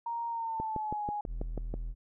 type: tone with pitch glide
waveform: sine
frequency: 933 to 831.2 Hz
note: A#5 to G#5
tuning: +1 to +1 cents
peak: -32 dBFS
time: 0.06-1.21 s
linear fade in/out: 5 ms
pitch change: -200 cents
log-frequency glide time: 0.29-1.04 s
type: click train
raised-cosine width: 2 ms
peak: -23 dBFS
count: 8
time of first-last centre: 0.6-1.74 s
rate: 6.14 Hz
type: tone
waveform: triangle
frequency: 40.91 Hz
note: E1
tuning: 12 cents flat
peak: -32 dBFS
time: 1.26-1.95 s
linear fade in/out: 50 ms
effects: none